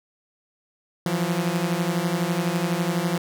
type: beating tone pair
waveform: sawtooth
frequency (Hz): 167 / 179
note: E3 / F3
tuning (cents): +23 / +43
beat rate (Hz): 12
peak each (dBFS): -21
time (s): 1.06-3.18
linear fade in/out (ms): 2
effects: none